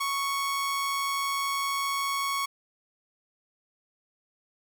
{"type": "tone with amplitude modulation", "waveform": "sawtooth", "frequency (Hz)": 1108.7, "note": "C#6", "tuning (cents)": 0, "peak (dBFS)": -22, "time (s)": [0, 2.46], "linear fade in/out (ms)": 10, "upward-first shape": "sine", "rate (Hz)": 165, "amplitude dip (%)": 25, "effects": []}